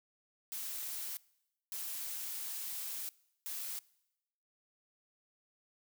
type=noise bursts at uneven times; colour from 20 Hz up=blue; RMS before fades=-41 dBFS; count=3; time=0.52-1.17 / 1.72-3.09 / 3.46-3.79 s; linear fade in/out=0 ms; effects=noise-tail reverb RT60 0.9 s tail -23 dB re dry